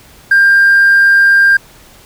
triangle tone with hard clipping, 1596 Hz, G6, 31 cents sharp, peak -4 dBFS, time 0.31-1.57 s, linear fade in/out 5 ms, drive 2 dB, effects pink hiss -41 dBFS RMS until 2.05 s

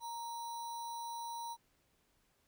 sine tone with sample-and-hold, 932.3 Hz, A#5, in tune, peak -40 dBFS, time 0-1.57 s, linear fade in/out 50 ms, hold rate 4900 Hz, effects pink hiss -75 dBFS RMS until 2.47 s

